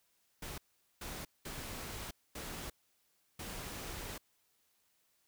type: noise bursts at uneven times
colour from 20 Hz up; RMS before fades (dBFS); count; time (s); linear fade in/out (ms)
pink; -44; 5; 0.42-0.58 / 1.01-1.25 / 1.45-2.11 / 2.35-2.7 / 3.39-4.18; 5
effects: white hiss -75 dBFS RMS until 5.27 s